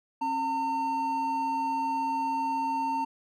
triangle tone pair together, 270 / 908.2 Hz, C#4 / A#5, -45 / -45 cents, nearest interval octave + major sixth, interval 2100 cents, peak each -33 / -25 dBFS, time 0.21-3.05 s, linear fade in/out 10 ms, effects none

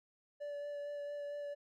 triangle tone with vibrato, 579 Hz, D5, 25 cents flat, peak -38 dBFS, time 0.4-1.55 s, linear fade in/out 20 ms, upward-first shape sine, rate 4.4 Hz, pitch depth 12 cents each way, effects none

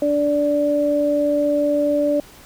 sine tone pair together, 291.9 / 583.8 Hz, D4 / D5, -10 / -10 cents, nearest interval octave, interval 1200 cents, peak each -20 / -17 dBFS, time 0.02-2.2 s, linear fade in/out 2 ms, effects pink hiss -45 dBFS RMS until 2.45 s

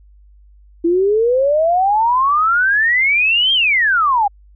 sine exponential two-way sweep, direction up then down, 329.6 to 3233 to 783 Hz, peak -11 dBFS, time 0.84-4.28 s, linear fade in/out 10 ms, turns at 3.53 s, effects added 50 Hz sine -43 dBFS peak until 4.55 s

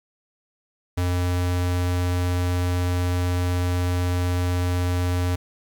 square tone, 89.2 Hz, F2, 37 cents sharp, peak -21 dBFS, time 0.97-5.36 s, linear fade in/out 10 ms, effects 9-bit

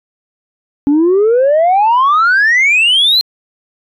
sine exponential sweep, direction up, 277.2 to 4204 Hz, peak -5 dBFS, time 0.87-3.21 s, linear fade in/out 0 ms, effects tanh soft clip ceiling -5 dBFS

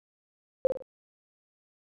sine tone with echo, 523.3 Hz, C5, in tune, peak -17 dBFS, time 0.65-0.67 s, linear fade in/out 0 ms, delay 51 ms, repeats 3, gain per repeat -8 dB, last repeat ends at 0.823 s, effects none

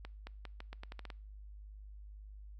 accelerating click train, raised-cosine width 0.3 ms, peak -30 dBFS, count 10, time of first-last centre 0.05-1.102 s, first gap 220 ms, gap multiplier 0.83, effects noise-tail reverb RT60 0.5 s tail -24 dB re dry + added 51 Hz sine -48 dBFS peak until 2.59 s

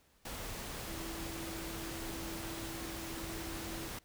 sine tone in noise, 329.6 Hz, E4, in tune, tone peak -45 dBFS, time 0.87-3.88 s, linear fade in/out 5 ms, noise pink, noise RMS -43 dBFS, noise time 0.25-3.99 s, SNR -5 dB, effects pink hiss -69 dBFS RMS until 4.04 s

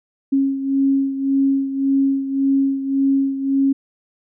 sine beating tone pair, 272.4 / 274.2 Hz, C#4 / C#4, -30 / -19 cents, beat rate 1.8 Hz, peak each -16 / -22 dBFS, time 0.32-3.73 s, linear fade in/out 10 ms, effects none

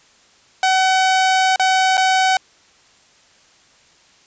sawtooth tone with dropouts, 755 Hz, F#5, 35 cents sharp, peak -9 dBFS, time 0.63-2.37 s, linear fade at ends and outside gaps 2 ms, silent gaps 1.56-1.596 / 1.971-1.977 s, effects white hiss -52 dBFS RMS until 4.26 s + resampled to 16000 Hz

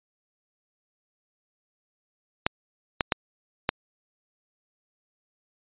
clicks, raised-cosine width 0.3 ms, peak -5 dBFS, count 4, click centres 2.465 / 3.008 / 3.122 / 3.691 s, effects resampled to 8000 Hz

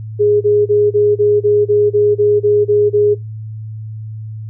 sine tone bursts, 415.3 Hz, G#4, in tune, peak -8 dBFS, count 12, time 0.19-3.149 s, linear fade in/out 20 ms, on 220 ms, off 29 ms, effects noise-tail reverb RT60 0.2 s tail -23 dB re dry + added 109 Hz sine -24 dBFS peak until 4.49 s

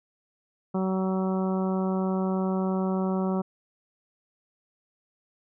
harmonic tone, 188.6 Hz, F#3, 33 cents sharp, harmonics 1 / 2 / 3 / 4 / 5 / 6 / 7, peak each -25 / -31 / -35 / -37 / -39 / -41 / -42 dBFS, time 0.74-3.42 s, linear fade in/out 10 ms, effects none

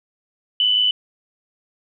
sine tone with amplitude modulation, 2990 Hz, F#7, 17 cents sharp, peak -12 dBFS, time 0.6-0.91 s, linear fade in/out 2 ms, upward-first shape sine, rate 107 Hz, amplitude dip 50%, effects none

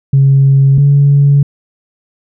sine tone pair in turn, 136.9 / 141.73 Hz, C#3 / C#3, -21 / +39 cents, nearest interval minor second, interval 60 cents, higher second, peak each -3 dBFS, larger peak neither, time 0.13-0.78 / 0.78-1.43 s, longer neither, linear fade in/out 5 ms, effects tanh soft clip ceiling 0 dBFS

